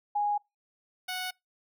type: tone pair in turn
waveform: sine / 10% pulse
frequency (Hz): 826 / 737.3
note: G#5 / F#5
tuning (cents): -10 / -6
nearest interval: major second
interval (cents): 196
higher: first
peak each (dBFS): -25 / -24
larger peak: second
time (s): 0.15-0.38 / 1.08-1.31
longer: neither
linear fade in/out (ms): 10
effects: noise-tail reverb RT60 0.2 s tail -25 dB re dry